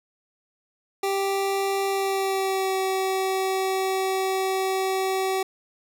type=tone with pitch glide; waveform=25% pulse; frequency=392 to 380.8 Hz; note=G4 to F#4; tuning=0 to +50 cents; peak=-19 dBFS; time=1.03-5.43 s; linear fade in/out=5 ms; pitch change=-50 cents; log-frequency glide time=1.87-2.76 s; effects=none